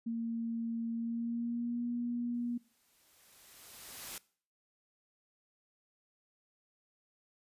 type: tone with pitch glide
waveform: sine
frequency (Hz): 230 to 239.8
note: A#3 to A#3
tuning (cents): -23 to +49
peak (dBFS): -33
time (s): 0.06-2.58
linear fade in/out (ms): 10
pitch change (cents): +72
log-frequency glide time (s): 0.93-1.85
type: noise with exponential growth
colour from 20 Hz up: white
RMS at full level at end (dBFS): -42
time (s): 2.34-4.18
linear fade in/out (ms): 1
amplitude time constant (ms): 400
effects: noise-tail reverb RT60 0.5 s tail -22 dB re dry + resampled to 32000 Hz